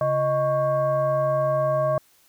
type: tone with frequency modulation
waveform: sine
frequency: 622.3 Hz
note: D#5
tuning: in tune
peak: -19 dBFS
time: 0.01-1.98 s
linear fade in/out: 2 ms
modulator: 485 Hz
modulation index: 0.79
effects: white hiss -59 dBFS RMS until 2.28 s